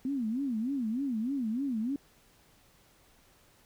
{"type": "tone with vibrato", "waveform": "sine", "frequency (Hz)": 246.9, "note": "B3", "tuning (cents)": 0, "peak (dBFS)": -29, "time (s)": [0.05, 1.96], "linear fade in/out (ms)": 2, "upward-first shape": "sine", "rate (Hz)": 3.3, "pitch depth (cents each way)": 240, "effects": ["pink hiss -63 dBFS RMS until 3.65 s"]}